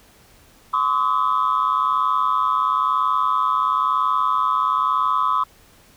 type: tone cluster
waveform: sine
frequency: 1030 / 1131 / 1272 Hz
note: C6 / C#6 / D#6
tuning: -28 / +34 / +38 cents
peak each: -20 dBFS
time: 0.73-5.44 s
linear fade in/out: 10 ms
effects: tanh soft clip ceiling -11 dBFS + pink hiss -52 dBFS RMS until 5.96 s